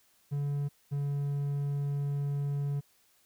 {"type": "tone pair in turn", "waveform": "triangle", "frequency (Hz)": [143.1, 142.28], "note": ["D3", "C#3"], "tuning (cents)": [-45, 45], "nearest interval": "unison", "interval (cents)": 10, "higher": "first", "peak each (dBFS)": -27, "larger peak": "neither", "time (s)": [[0.31, 0.69], [0.91, 2.81]], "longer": "second", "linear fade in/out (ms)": 20, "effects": ["white hiss -67 dBFS RMS until 3.25 s"]}